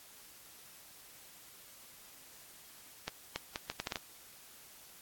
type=accelerating click train; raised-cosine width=0.2 ms; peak=-19 dBFS; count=8; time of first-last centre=3.08-3.958 s; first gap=280 ms; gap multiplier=0.71; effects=white hiss -56 dBFS RMS until 5.01 s + AAC 64 kbps